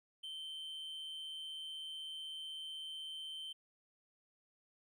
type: tone with amplitude modulation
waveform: triangle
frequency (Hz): 3100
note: G7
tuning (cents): -20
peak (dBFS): -40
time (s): 0.23-3.53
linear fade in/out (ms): 10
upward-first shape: sine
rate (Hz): 156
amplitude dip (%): 40
effects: none